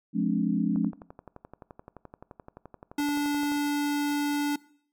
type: chord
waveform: sine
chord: D half-diminished seventh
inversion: first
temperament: just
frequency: 176.2 / 211.4 / 264.3 / 293.7 Hz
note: F3 / Ab3 / C4 / D4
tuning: +16 / +31 / +18 / 0 cents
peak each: -28 / -26 / -29 / -30 dBFS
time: 0.13-0.92 s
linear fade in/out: 50 ms
type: click train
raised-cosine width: 1 ms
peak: -29 dBFS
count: 33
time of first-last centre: 0.76-3.519 s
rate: 11.6 Hz
type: tone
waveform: square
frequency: 290.5 Hz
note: D4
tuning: 19 cents flat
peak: -25 dBFS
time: 2.98-4.56 s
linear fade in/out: 5 ms
effects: noise-tail reverb RT60 0.6 s tail -21 dB re dry + MP3 96 kbps